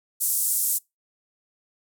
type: band-pass noise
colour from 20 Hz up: pink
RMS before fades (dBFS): -24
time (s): 0.2-0.79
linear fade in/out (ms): 20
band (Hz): 8300 to 15000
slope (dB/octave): 24
effects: noise-tail reverb RT60 0.2 s tail -25 dB re dry